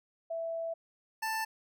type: tone pair in turn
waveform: sine / 25% pulse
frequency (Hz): 661 / 884.6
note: E5 / A5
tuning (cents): +5 / +9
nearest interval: perfect fourth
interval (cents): 504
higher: second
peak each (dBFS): -33 / -28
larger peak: second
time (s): 0.3-0.74 / 1.22-1.45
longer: first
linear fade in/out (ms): 10
effects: none